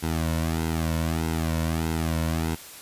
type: tone with flanger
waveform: sawtooth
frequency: 81 Hz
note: E2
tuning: 30 cents flat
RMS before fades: -26 dBFS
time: 0.02-2.56 s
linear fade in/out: 20 ms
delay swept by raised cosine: 1.7 to 2.51 ms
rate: 1.6 Hz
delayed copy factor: -0.75
effects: white hiss -43 dBFS RMS until 2.81 s + resampled to 32000 Hz